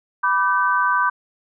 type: chord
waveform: sine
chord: G major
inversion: first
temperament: equal with one note detuned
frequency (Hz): 987.8 / 1174.7 / 1534.8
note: B5 / D6 / G6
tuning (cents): 0 / 0 / -37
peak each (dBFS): -20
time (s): 0.23-1.1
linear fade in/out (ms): 10
effects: none